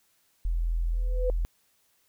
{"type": "tone", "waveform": "sine", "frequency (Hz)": 41.79, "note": "E1", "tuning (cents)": 24, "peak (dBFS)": -24, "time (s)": [0.45, 1.45], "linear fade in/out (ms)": 0}
{"type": "tone with exponential growth", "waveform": "sine", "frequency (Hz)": 503, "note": "B4", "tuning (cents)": 32, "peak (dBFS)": -23, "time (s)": [0.93, 1.3], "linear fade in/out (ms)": 1, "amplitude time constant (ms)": 80}
{"effects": ["white hiss -68 dBFS RMS until 2.08 s"]}